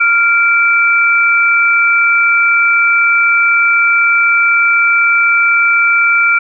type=tone pair together; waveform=sine; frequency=1393 / 2329 Hz; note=F6 / D7; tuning=-5 / -15 cents; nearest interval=major sixth; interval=890 cents; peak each=-10 dBFS; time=0-6.39 s; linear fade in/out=10 ms; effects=none